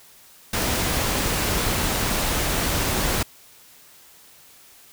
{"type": "noise", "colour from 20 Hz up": "pink", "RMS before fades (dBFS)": -23, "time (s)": [0.53, 3.23], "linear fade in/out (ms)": 5, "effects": ["white hiss -50 dBFS RMS until 4.92 s"]}